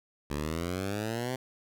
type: exponential sweep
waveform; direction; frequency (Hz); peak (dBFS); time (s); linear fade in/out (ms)
10% pulse; up; 70.5 to 130.81; -23; 0.3-1.36; 5
effects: none